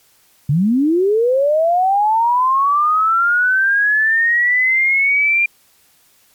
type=linear sweep; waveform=sine; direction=up; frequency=132 to 2401 Hz; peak=-11 dBFS; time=0.49-5.46 s; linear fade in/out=5 ms; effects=white hiss -54 dBFS RMS until 6.34 s + MP3 96 kbps